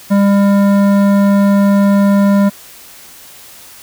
sine tone with hard clipping, 200 Hz, G3, 35 cents sharp, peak -9 dBFS, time 0.1-2.5 s, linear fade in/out 20 ms, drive 13 dB, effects white hiss -37 dBFS RMS until 3.82 s

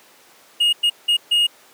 triangle tone bursts at uneven times, 2862 Hz, F7, 42 cents sharp, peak -12 dBFS, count 4, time 0.6-0.73 / 0.83-0.9 / 1.08-1.17 / 1.31-1.47 s, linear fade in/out 10 ms, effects pink hiss -49 dBFS RMS until 1.73 s + high-pass 400 Hz 12 dB/octave

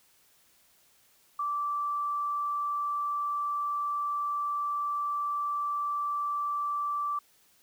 sine tone, 1166 Hz, D6, 13 cents flat, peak -28 dBFS, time 1.39-7.19 s, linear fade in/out 5 ms, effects white hiss -64 dBFS RMS until 7.62 s

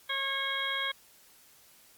harmonic tone, 545 Hz, C#5, 29 cents flat, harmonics 1 / 2 / 3 / 4 / 6 / 7, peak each -44 / -38 / -35 / -36 / -34 / -41 dBFS, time 0.09-0.92 s, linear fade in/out 10 ms, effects white hiss -59 dBFS RMS until 1.97 s + Opus 48 kbps

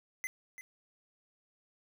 square tone with echo, 2045 Hz, C7, 40 cents flat, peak -35 dBFS, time 0.24-0.27 s, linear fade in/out 0 ms, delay 340 ms, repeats 1, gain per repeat -11 dB, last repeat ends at 0.61 s, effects none

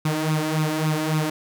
sawtooth tone with flanger, 155.56 Hz, D#3, in tune, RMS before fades -23 dBFS, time 0.05-1.3 s, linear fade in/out 5 ms, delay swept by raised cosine 0.78 to 3.48 ms, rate 3.6 Hz, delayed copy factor +0.65, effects none

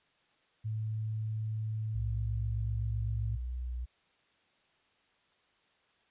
sine tone, 109.2 Hz, A2, 13 cents flat, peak -32 dBFS, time 0.64-3.37 s, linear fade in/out 20 ms
sine tone with vibrato, 61.4 Hz, B1, 9 cents flat, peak -34 dBFS, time 1.94-3.86 s, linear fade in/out 20 ms, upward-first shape sine, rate 2.6 Hz, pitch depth 17 cents each way
effects white hiss -70 dBFS RMS until 6.1 s + resampled to 8000 Hz

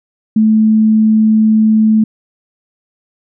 sine tone, 217.9 Hz, A3, 17 cents flat, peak -6 dBFS, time 0.36-2.04 s, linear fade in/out 5 ms, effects none

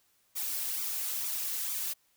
blue noise with flanger, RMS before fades -34 dBFS, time 0.35-1.94 s, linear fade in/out 20 ms, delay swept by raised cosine 0.84 to 3.64 ms, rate 2.2 Hz, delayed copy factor +0.7, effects white hiss -70 dBFS RMS until 2.16 s

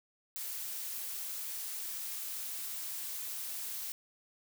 blue noise, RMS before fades -40 dBFS, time 0.36-3.92 s, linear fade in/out 0 ms, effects none

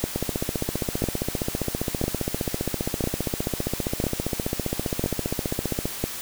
two click trains, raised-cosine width 2 ms, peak -9 / -11 dBFS, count 7 / 87, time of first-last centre 0.04-6.04 / 0.16-5.855 s, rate 1 / 15.1 Hz, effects white hiss -34 dBFS RMS until 6.21 s

